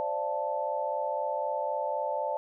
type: chord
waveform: sine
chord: D minor seventh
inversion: third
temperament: equal with one note detuned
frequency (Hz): 523.3 / 587.3 / 682.9 / 880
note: C5 / D5 / F5 / A5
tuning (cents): 0 / 0 / -39 / 0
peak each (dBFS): -36 / -32 / -38 / -32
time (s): 0-2.37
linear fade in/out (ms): 0
effects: none